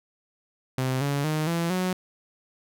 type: tone with pitch steps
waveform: sawtooth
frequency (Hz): 130 / 141.77 / 154.6 / 168.59 / 183.85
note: C3 / C#3 / D#3 / E3 / F#3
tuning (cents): -11 / +39 / -11 / +39 / -11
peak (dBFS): -20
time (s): 0.78-1.93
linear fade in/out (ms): 2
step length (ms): 230
effects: none